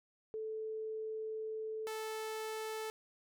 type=tone pair in turn; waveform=sine / sawtooth; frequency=437.8 / 437.8 Hz; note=A4 / A4; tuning=-9 / -9 cents; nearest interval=unison; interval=0 cents; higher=neither; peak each=-38 / -35 dBFS; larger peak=second; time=0.34-1.87 / 1.87-2.9 s; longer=first; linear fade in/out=0 ms; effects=none